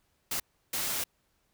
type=noise bursts at uneven times; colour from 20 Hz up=white; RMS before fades=-32 dBFS; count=2; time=0.31-0.4 / 0.73-1.04 s; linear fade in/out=5 ms; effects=pink hiss -73 dBFS RMS until 1.53 s